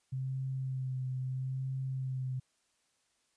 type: tone with vibrato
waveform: sine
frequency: 130.81 Hz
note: C3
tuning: in tune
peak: -33 dBFS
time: 0.12-2.4 s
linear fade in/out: 10 ms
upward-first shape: sine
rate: 0.76 Hz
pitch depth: 23 cents each way
effects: white hiss -75 dBFS RMS until 3.36 s + resampled to 22050 Hz